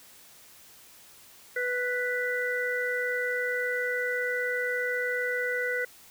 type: harmonic tone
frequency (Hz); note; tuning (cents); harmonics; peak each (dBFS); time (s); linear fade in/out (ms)
493.9; B4; 0; 1 / 3 / 4; -31 / -31 / -31; 1.56-5.85; 5
effects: white hiss -53 dBFS RMS until 6.1 s